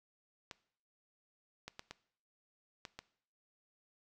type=clicks; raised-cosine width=0.2 ms; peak=-27 dBFS; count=6; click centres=0.512 / 1.68 / 1.794 / 1.91 / 2.852 / 2.99 s; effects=noise-tail reverb RT60 0.6 s tail -19 dB re dry